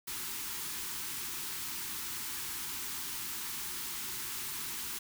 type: band-stop noise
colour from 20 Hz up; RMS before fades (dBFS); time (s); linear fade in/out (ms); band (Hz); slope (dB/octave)
white; -39; 0.07-4.99; 10; 420 to 830; 96
effects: none